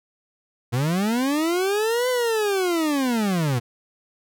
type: linear two-way sweep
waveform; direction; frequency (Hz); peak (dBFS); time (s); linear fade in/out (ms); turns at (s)
40% pulse; up then down; 113.8 to 510 to 113.8; -19; 0.72-3.6; 20; 2.09
effects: none